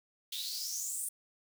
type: noise with high-pass filter sweep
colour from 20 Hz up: white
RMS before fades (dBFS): -38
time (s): 0.32-1.09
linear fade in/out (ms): 5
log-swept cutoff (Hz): 3400 to 9500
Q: 6.7
effects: none